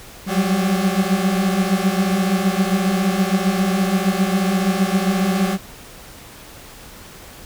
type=tone cluster; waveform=40% pulse; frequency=183 / 191.1 / 197.9 Hz; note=F#3 / G3 / G3; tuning=-19 / -44 / +17 cents; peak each=-20 dBFS; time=0.26-5.58 s; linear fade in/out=50 ms; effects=pink hiss -40 dBFS RMS until 7.45 s